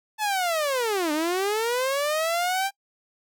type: linear two-way sweep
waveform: sawtooth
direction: down then up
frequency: 876 to 293.7 to 796 Hz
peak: -19 dBFS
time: 0.18-2.71 s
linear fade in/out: 50 ms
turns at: 1.12 s
effects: noise-tail reverb RT60 0.1 s tail -24 dB re dry